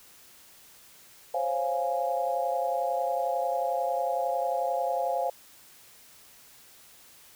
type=chord; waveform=sine; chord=Db major seventh; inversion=third; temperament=equal; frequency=523.3 / 554.4 / 698.5 / 830.6 Hz; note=C5 / Db5 / F5 / Ab5; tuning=0 / 0 / 0 / 0 cents; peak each=-31 / -34 / -29 / -32 dBFS; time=1.34-5.3 s; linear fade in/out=5 ms; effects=white hiss -54 dBFS RMS until 7.35 s